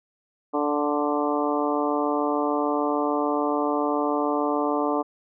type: harmonic tone with a mistuned harmonic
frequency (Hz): 146.8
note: D3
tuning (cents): 0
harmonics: 2 / 3 / 4 / 5 / 6 / 7 / 8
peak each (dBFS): -26 / -28 / -29 / -30 / -31 / -31 / -32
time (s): 0.53-5.03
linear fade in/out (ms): 20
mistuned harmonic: 7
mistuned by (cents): +22
effects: none